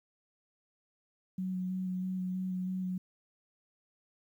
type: tone with vibrato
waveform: sine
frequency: 185 Hz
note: F#3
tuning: in tune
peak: -32 dBFS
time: 1.38-2.98 s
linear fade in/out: 5 ms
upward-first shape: square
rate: 3.1 Hz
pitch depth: 12 cents each way
effects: 11-bit